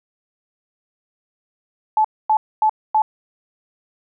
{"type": "tone bursts", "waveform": "sine", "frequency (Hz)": 865, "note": "A5", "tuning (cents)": -30, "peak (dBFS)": -12, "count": 4, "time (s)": [1.97, 3.02], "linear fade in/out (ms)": 2, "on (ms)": 75, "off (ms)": 250, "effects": []}